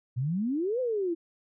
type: exponential two-way sweep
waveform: sine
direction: up then down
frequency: 116.54 to 523.3 to 324.4 Hz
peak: -26 dBFS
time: 0.16-1.15 s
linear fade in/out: 20 ms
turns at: 0.8 s
effects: none